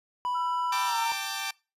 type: tone with pitch glide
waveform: triangle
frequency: 987.8 to 921.6 Hz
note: B5 to A#5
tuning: 0 to -20 cents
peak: -25 dBFS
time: 0.25-1.12 s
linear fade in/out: 0 ms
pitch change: -120 cents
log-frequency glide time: 0.85-0.97 s
type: tone with tremolo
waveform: sine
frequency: 1338 Hz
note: E6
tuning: 25 cents sharp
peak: -33 dBFS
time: 0.34-1.06 s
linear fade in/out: 20 ms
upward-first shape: triangle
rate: 17 Hz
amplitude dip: 25%
type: chord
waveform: 10% pulse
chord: G suspended second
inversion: none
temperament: equal with one note detuned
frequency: 784 / 894.3 / 1174.7 Hz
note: G5 / A5 / D6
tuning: 0 / +28 / 0 cents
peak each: -27 dBFS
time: 0.72-1.51 s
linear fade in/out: 5 ms
effects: noise-tail reverb RT60 0.3 s tail -24 dB re dry + resampled to 32000 Hz